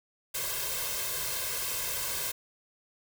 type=noise with comb filter; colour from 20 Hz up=white; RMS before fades=-33 dBFS; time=0.34-2.32 s; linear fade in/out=10 ms; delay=1.9 ms; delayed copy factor=+0.85; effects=none